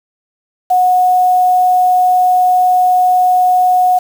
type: tone with quantisation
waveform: sine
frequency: 731 Hz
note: F#5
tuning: 21 cents flat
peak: -7 dBFS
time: 0.7-3.99 s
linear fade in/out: 10 ms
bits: 5
effects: none